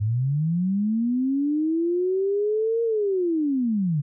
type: linear two-way sweep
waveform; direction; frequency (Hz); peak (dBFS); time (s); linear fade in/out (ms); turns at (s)
sine; up then down; 100.4 to 466.2 to 137.5; -20; 0-4.02; 20; 2.83
effects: none